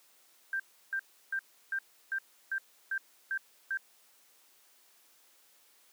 sine tone bursts, 1576 Hz, G6, 9 cents sharp, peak -30 dBFS, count 9, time 0.53-3.773 s, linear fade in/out 2 ms, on 67 ms, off 330 ms, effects white hiss -64 dBFS RMS until 5.92 s + high-pass 300 Hz 12 dB/octave

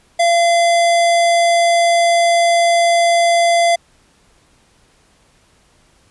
square tone, 684 Hz, F5, 36 cents flat, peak -11 dBFS, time 0.19-3.76 s, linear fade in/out 10 ms, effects pink hiss -54 dBFS RMS until 6.1 s + resampled to 24000 Hz

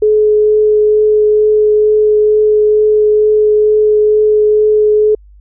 sine tone with vibrato, 425.3 Hz, G#4, 41 cents sharp, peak -6 dBFS, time 0.02-5.15 s, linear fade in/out 5 ms, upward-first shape triangle, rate 2.2 Hz, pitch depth 9 cents each way, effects added 50 Hz sine -37 dBFS peak until 5.4 s

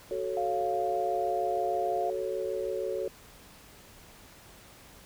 sine chord, F# minor, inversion none, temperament equal with one note detuned, 373.6 / 440 / 554.4 Hz, F#4 / A4 / C#5, +17 / 0 / 0 cents, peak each -34 dBFS, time 0.11-3.08 s, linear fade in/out 2 ms
sine tone, 698.5 Hz, F5, in tune, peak -29 dBFS, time 0.37-2.1 s, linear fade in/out 2 ms
effects pink hiss -53 dBFS RMS until 5.05 s

